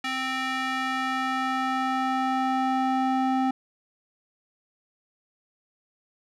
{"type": "tone with band-pass filter sweep", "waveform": "square", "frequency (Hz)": 261.6, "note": "C4", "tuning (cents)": 0, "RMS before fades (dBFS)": -26, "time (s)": [0.04, 3.51], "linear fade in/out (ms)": 5, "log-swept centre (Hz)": [2300, 610], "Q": 1.2, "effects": []}